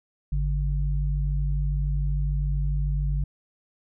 sine tone pair together, 50.84 / 143.8 Hz, G#1 / D3, -36 / -36 cents, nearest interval octave + tritone, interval 1800 cents, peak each -23 / -28 dBFS, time 0.32-3.24 s, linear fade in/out 5 ms, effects none

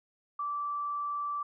sine tone, 1164 Hz, D6, 16 cents flat, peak -31 dBFS, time 0.39-1.43 s, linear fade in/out 5 ms, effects none

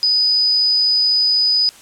sine tone, 4978 Hz, D#8, in tune, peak -12 dBFS, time 0.03-1.69 s, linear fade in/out 0 ms, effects white hiss -43 dBFS RMS until 1.81 s + low-pass 10000 Hz 12 dB/octave

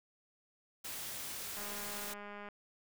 white noise, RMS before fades -43 dBFS, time 0.84-2.14 s, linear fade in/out 10 ms
click train, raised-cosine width 0.5 ms, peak -33 dBFS, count 189, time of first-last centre 1.57-2.487 s, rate 205 Hz
effects none

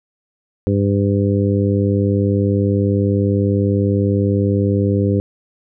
harmonic tone, 100 Hz, G2, 35 cents sharp, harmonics 1 / 2 / 3 / 4 / 5, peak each -16 / -19 / -21 / -22 / -23 dBFS, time 0.67-5.2 s, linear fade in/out 0 ms, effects none

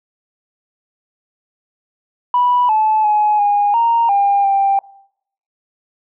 sine tone with pitch steps, 982 / 866 / 843 / 819 / 929 / 802 / 789 Hz, B5 / A5 / G#5 / G#5 / A#5 / G5 / G5, -10 / -28 / +26 / -24 / -6 / +39 / +11 cents, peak -10 dBFS, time 2.34-4.79 s, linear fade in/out 2 ms, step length 350 ms, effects noise-tail reverb RT60 0.7 s tail -22 dB re dry + tanh soft clip ceiling -6 dBFS

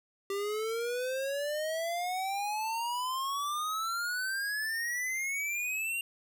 square exponential sweep, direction up, 392 to 2794 Hz, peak -32 dBFS, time 0.3-6.01 s, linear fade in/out 2 ms, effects none

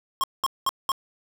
square tone bursts, 1077 Hz, C6, 50 cents sharp, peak -21 dBFS, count 4, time 0.21-0.918 s, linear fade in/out 0 ms, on 27 ms, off 200 ms, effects none

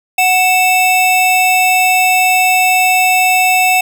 square tone pair together, 740 / 2642 Hz, F#5 / E7, 0 / +3 cents, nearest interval octave + minor seventh, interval 2203 cents, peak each -12 dBFS, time 0.18-3.81 s, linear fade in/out 5 ms, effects none

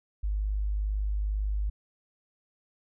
sine tone, 51.1 Hz, G#1, 27 cents flat, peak -26 dBFS, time 0.23-1.7 s, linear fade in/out 10 ms, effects none

